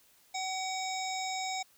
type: harmonic tone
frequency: 756 Hz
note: F#5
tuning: 37 cents sharp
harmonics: 1 / 3 / 5 / 7 / 9 / 10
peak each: -35 / -40 / -42 / -43 / -45 / -45 dBFS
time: 0.34-1.63 s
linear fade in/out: 10 ms
effects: white hiss -64 dBFS RMS until 1.77 s

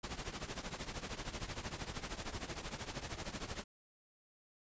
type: noise with tremolo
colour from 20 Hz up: pink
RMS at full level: -40 dBFS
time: 0.03-3.64 s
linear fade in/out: 10 ms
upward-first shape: triangle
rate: 13 Hz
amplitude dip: 85%
effects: resampled to 16000 Hz

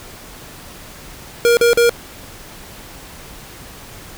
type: tone bursts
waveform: square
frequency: 472.3 Hz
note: A#4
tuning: 23 cents sharp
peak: -10 dBFS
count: 3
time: 1.45-1.894 s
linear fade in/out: 0 ms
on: 120 ms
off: 42 ms
effects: pink hiss -37 dBFS RMS until 4.17 s

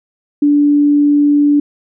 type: tone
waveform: sine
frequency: 290.9 Hz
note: D4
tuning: 16 cents flat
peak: -7 dBFS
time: 0.42-1.6 s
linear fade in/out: 5 ms
effects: none

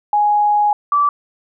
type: tone pair in turn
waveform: sine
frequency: 832 / 1159.2 Hz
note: G#5 / D6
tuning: +3 / -23 cents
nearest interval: tritone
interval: 574 cents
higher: second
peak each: -11 dBFS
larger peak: neither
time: 0.13-0.73 / 0.92-1.09 s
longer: first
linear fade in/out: 2 ms
effects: none

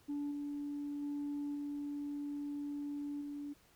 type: tone with level steps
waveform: sine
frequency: 288.9 Hz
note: D4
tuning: 28 cents flat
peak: -34 / -37 / -35 / -37 / -40 dBFS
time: 0.08-3.54 s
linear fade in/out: 20 ms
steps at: 0.31 / 1.02 / 1.55 / 3.21 s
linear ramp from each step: 5 ms
effects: tanh soft clip ceiling -34 dBFS + pink hiss -67 dBFS RMS until 3.75 s

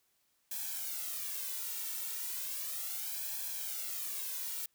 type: noise with flanger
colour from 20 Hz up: blue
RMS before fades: -39 dBFS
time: 0.51-4.66 s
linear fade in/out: 5 ms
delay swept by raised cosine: 1.2 to 2.2 ms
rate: 0.35 Hz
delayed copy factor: +0.8
effects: white hiss -75 dBFS RMS until 4.74 s

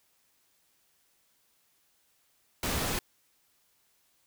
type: noise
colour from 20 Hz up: pink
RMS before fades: -31 dBFS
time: 2.63-2.99 s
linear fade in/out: 2 ms
effects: white hiss -70 dBFS RMS until 4.26 s

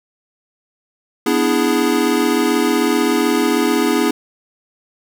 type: chord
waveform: square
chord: E dominant seventh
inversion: second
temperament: equal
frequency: 246.9 / 293.7 / 329.6 / 415.3 Hz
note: B3 / D4 / E4 / G#4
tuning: 0 / 0 / 0 / 0 cents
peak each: -20 dBFS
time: 1.26-4.11 s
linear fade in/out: 5 ms
effects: none

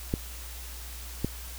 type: clicks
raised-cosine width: 3 ms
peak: -13 dBFS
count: 2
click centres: 0.139 / 1.246 s
effects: added 60 Hz sine -40 dBFS peak until 1.58 s + white hiss -44 dBFS RMS until 1.58 s

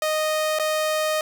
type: tone with dropouts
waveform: sawtooth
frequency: 620 Hz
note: D#5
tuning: 6 cents flat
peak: -17 dBFS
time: 0.02-1.21 s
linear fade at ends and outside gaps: 2 ms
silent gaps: 0.588-0.596 s
effects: none

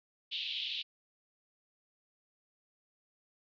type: band-pass noise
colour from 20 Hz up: pink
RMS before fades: -38 dBFS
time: 0.31-0.83 s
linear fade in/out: 20 ms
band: 2800 to 3900 Hz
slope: 48 dB/octave
effects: none

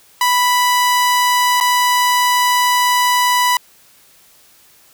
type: tone with dropouts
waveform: sawtooth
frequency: 987.8 Hz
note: B5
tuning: in tune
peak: -8 dBFS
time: 0.21-3.57 s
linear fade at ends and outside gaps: 2 ms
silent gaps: 1.602-1.609 s
effects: white hiss -49 dBFS RMS until 4.93 s

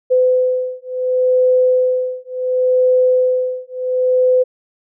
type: beating tone pair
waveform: sine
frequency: 507 / 507.7 Hz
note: B4 / B4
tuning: +45 / +48 cents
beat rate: 0.7 Hz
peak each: -15 dBFS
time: 0.1-4.44 s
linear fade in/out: 20 ms
effects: none

